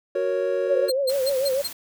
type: chord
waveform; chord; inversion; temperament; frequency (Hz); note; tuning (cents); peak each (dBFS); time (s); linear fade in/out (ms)
triangle; F# major; none; equal; 370 / 466.2 / 554.4; F#4 / A#4 / C#5; 0 / 0 / 0; -25 / -25 / -22; 0.15-0.9; 5
type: tone with vibrato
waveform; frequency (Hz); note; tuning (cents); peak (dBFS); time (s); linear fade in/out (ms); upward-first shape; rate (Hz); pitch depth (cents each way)
sine; 538; C5; +48; -20; 0.67-1.62; 10; triangle; 6.7; 110
type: tone bursts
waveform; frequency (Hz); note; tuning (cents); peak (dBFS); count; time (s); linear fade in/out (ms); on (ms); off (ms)
sawtooth; 4186; C8; 0; -22; 5; 0.88-1.68; 10; 40; 150
type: noise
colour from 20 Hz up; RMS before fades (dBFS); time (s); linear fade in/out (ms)
white; -37; 1.09-1.73; 5
effects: none